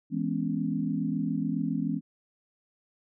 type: chord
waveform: sine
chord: C# minor seventh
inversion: first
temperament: equal with one note detuned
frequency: 164.81 / 207.7 / 250 / 277.2 Hz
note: E3 / G#3 / B3 / C#4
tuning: 0 / 0 / +21 / 0 cents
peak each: -32 dBFS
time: 0.1-2.01 s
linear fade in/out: 50 ms
effects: none